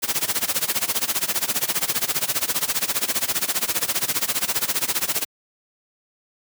white noise with tremolo, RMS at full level -20 dBFS, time 0.02-5.25 s, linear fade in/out 20 ms, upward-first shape sine, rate 15 Hz, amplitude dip 90%, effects high-pass 100 Hz 12 dB/octave

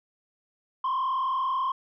sine tone with frequency modulation, 1054 Hz, C6, 12 cents sharp, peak -22 dBFS, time 0.84-1.72 s, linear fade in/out 5 ms, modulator 39.1 Hz, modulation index 1, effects tanh soft clip ceiling -23 dBFS

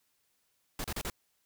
pink noise bursts, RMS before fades -36 dBFS, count 4, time 0.79-1.1 s, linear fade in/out 2 ms, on 52 ms, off 34 ms, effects white hiss -75 dBFS RMS until 1.45 s

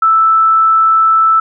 sine tone, 1318.5 Hz, E6, in tune, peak -6 dBFS, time 0.02-1.4 s, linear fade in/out 5 ms, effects none

